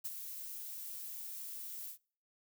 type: noise with ADSR envelope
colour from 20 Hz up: violet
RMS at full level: -38 dBFS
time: 0.04-1.98 s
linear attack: 17 ms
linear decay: 33 ms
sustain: -7 dB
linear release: 89 ms
effects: noise-tail reverb RT60 0.5 s tail -26 dB re dry